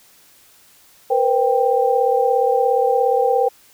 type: tone cluster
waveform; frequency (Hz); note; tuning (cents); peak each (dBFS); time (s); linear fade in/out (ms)
sine; 472.9 / 510 / 788; A#4 / C5 / G5; +25 / -44 / +9; -18; 1.1-3.49; 10
effects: white hiss -51 dBFS RMS until 3.73 s